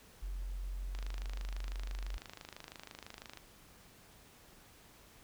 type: tone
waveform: sine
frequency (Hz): 45.28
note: F#1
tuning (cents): -37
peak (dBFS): -37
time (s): 0.22-2.18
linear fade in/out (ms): 10
type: click train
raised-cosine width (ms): 0.2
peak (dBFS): -29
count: 64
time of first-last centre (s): 0.95-3.373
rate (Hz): 26
effects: pink hiss -60 dBFS RMS until 5.23 s